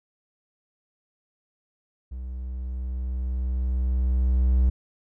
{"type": "tone with level ramp", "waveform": "triangle", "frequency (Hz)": 63.1, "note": "B1", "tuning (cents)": 38, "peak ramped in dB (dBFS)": [-30, -14], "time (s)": [2.11, 4.7], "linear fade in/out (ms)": 10, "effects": []}